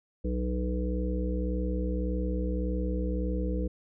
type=harmonic tone; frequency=61.74 Hz; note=B1; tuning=in tune; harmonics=1 / 3 / 5 / 7 / 8; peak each=-29 / -34 / -36 / -41 / -37 dBFS; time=0.24-3.68 s; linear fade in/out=10 ms; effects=none